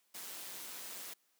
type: noise with amplitude modulation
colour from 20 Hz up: white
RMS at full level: -44 dBFS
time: 0.14-1.14 s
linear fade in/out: 10 ms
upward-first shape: sine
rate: 187 Hz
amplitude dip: 50%
effects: white hiss -75 dBFS RMS until 1.39 s + high-pass 200 Hz 12 dB/octave